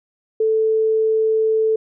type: tone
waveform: sine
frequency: 440 Hz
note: A4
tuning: in tune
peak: -14 dBFS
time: 0.4-1.76 s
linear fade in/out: 5 ms
effects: none